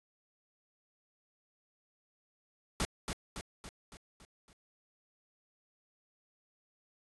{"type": "noise with echo", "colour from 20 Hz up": "pink", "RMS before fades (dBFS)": -32, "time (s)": [2.8, 2.85], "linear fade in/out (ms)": 0, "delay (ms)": 280, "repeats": 6, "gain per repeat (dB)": -5, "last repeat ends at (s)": 4.53, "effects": ["resampled to 24000 Hz"]}